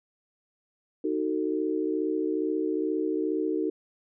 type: chord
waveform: sine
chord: D# diminished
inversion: none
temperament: just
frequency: 311.1 / 373.4 / 448 Hz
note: D#4 / F#4 / A4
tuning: 0 / +16 / +31 cents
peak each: -28 / -30 / -31 dBFS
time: 1.04-3.7 s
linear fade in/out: 5 ms
effects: none